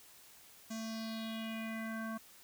square tone with low-pass filter sweep, 223 Hz, A3, 23 cents sharp, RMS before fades -41 dBFS, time 0.7-2.18 s, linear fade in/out 10 ms, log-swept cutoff 6900 to 1300 Hz, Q 3.9, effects white hiss -59 dBFS RMS until 2.43 s

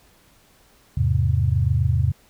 sine chord, E augmented, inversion none, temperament equal, 82.41 / 103.83 / 130.81 Hz, E2 / G#2 / B#2, 0 / 0 / 0 cents, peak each -21 dBFS, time 0.97-2.12 s, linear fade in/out 5 ms, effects pink hiss -56 dBFS RMS until 2.29 s

